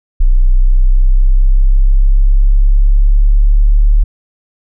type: linear sweep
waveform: sine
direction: up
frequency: 30.87 to 36.71 Hz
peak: -4 dBFS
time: 0.2-4.04 s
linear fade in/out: 10 ms
effects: none